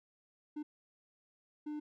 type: tone bursts at uneven times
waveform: triangle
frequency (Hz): 299.8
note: D4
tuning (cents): +36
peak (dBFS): -36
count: 2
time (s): 0.56-0.63 / 1.66-1.8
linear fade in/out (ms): 10
effects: none